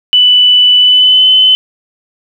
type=tone with pitch glide; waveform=sine; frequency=2981 to 3035 Hz; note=F#7 to F#7; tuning=+12 to +43 cents; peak=-3 dBFS; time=0.13-1.55 s; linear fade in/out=0 ms; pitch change=+31 cents; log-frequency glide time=0.79-1.28 s; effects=7-bit